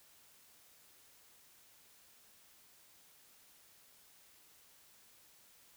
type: silence
effects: white hiss -64 dBFS RMS until 5.76 s